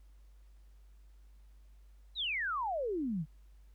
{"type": "exponential sweep", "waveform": "sine", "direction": "down", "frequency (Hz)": [4065, 142.3], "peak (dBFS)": -32, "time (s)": [2.15, 3.26], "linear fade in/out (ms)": 50, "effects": ["added 50 Hz sine -55 dBFS peak until 3.74 s", "pink hiss -75 dBFS RMS until 3.74 s"]}